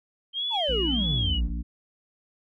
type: tone with vibrato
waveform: sine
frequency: 3136 Hz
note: G7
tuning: in tune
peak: -26 dBFS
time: 0.33-1.41 s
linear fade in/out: 50 ms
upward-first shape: sine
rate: 1.6 Hz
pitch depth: 150 cents each way
type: exponential sweep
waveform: triangle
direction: down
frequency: 977 to 41.2 Hz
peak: -24 dBFS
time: 0.5-1.53 s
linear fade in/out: 50 ms
type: harmonic tone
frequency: 58.27 Hz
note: A#1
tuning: in tune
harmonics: 1 / 3 / 4 / 5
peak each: -28 / -38 / -40 / -42 dBFS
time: 0.68-1.63 s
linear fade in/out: 20 ms
effects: none